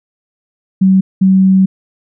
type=tone bursts at uneven times; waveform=sine; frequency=190 Hz; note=F#3; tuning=46 cents sharp; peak=-5 dBFS; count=2; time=0.81-1.01 / 1.21-1.66 s; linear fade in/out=10 ms; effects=none